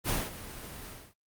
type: noise with ADSR envelope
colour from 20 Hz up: pink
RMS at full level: -28 dBFS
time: 0.04-1.14 s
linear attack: 50 ms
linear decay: 210 ms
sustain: -15 dB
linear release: 260 ms
effects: noise-tail reverb RT60 0.1 s tail -22 dB re dry + Opus 32 kbps